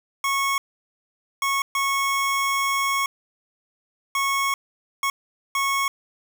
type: tone bursts at uneven times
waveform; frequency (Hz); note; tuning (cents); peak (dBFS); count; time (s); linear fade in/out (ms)
25% pulse; 1100; C#6; -14; -17; 6; 0.24-0.58 / 1.42-1.62 / 1.75-3.06 / 4.15-4.54 / 5.03-5.1 / 5.55-5.88; 2
effects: none